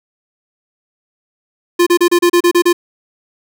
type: tone bursts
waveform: square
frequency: 349.2 Hz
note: F4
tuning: in tune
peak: -8 dBFS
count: 9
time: 1.79-2.73 s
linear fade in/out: 10 ms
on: 76 ms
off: 32 ms
effects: none